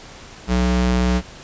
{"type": "ring-modulated tone", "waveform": "square", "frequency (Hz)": 123.47, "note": "B2", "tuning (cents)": 0, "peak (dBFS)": -13, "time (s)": [0.47, 1.22], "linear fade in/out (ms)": 50, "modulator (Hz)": 61.2, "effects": ["pink hiss -40 dBFS RMS until 1.43 s", "resampled to 16000 Hz"]}